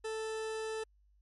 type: tone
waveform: 40% pulse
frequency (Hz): 440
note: A4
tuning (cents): 0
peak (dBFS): -35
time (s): 0.04-0.84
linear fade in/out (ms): 10
effects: added 50 Hz sine -64 dBFS peak until 1.21 s + MP3 48 kbps